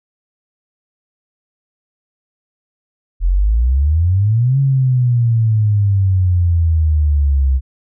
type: exponential two-way sweep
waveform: sine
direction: up then down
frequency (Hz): 41.27 to 138.59 to 64.9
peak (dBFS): -10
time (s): 3.2-7.61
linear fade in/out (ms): 50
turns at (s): 4.59
effects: none